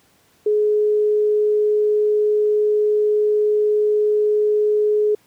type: tone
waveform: sine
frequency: 421.7 Hz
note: G#4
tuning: 26 cents sharp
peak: -14 dBFS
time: 0.46-5.15 s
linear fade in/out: 5 ms
effects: pink hiss -57 dBFS RMS until 5.26 s + high-pass 100 Hz 12 dB/octave